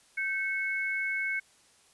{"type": "tone pair together", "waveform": "sine", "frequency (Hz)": [1554.2, 2198], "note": ["G6", "C#7"], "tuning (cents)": [-15, -15], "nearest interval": "tritone", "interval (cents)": 600, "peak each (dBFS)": [-33, -30], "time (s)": [0.17, 1.4], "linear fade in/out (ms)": 10, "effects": ["white hiss -62 dBFS RMS until 1.93 s", "resampled to 24000 Hz"]}